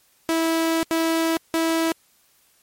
sawtooth tone bursts at uneven times, 326.9 Hz, E4, 14 cents flat, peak -15 dBFS, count 3, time 0.29-0.83 / 0.91-1.37 / 1.54-1.92 s, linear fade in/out 0 ms, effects white hiss -60 dBFS RMS until 2.62 s + MP3 64 kbps

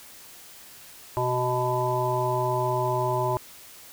harmonic tone, 125 Hz, B2, 21 cents sharp, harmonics 1 / 3 / 5 / 7 / 8, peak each -29 / -29 / -29 / -29 / -29 dBFS, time 1.17-3.37 s, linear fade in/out 0 ms, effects white hiss -47 dBFS RMS until 3.92 s

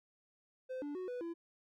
triangle tone with pitch steps, 515 / 290.5 / 369 / 493.8 / 336.9 Hz, C5 / D4 / F#4 / B4 / E4, -28 / -19 / -5 / 0 / +38 cents, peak -37 dBFS, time 0.69-1.34 s, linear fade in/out 20 ms, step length 130 ms, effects none

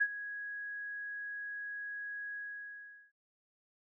sine tone with ADSR envelope, 1661.2 Hz, G#6, in tune, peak -24 dBFS, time 0-3.12 s, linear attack 16 ms, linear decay 55 ms, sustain -15 dB, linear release 770 ms, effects none

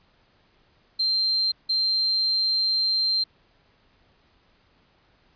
sine tone bursts at uneven times, 4152 Hz, C8, 14 cents flat, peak -20 dBFS, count 2, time 0.99-1.52 / 1.69-3.24 s, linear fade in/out 10 ms, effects pink hiss -62 dBFS RMS until 5.35 s + resampled to 11025 Hz

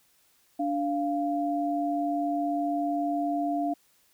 sine tone pair together, 291.1 / 694 Hz, D4 / F5, -15 / -11 cents, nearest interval octave + minor third, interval 1504 cents, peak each -28 dBFS, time 0.59-3.74 s, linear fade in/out 10 ms, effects white hiss -65 dBFS RMS until 4.13 s

